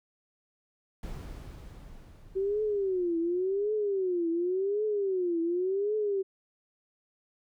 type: noise with exponential decay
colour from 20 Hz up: brown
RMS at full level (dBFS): -37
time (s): 1.03-4.39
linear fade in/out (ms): 2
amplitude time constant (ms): 730
type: tone with vibrato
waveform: sine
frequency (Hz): 377.3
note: F#4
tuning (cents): +34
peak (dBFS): -26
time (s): 2.35-6.23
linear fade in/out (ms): 20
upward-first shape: triangle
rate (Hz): 0.9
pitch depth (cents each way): 240
effects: none